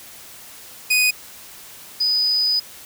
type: tone pair in turn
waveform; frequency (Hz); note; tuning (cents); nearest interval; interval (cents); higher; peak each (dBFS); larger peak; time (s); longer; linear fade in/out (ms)
sawtooth / sine; 2489 / 4978; D#7 / D#8; 0 / 0; octave; 1200; second; -11 / -16; first; 0.9-1.11 / 2-2.6; second; 10
effects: white hiss -41 dBFS RMS until 2.85 s